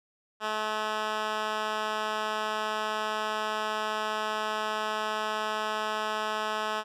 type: tone with band-pass filter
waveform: 10% pulse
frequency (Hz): 215.1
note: A3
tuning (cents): -39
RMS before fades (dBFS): -31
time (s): 0.4-6.84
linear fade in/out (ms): 50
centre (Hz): 1700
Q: 0.7
effects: none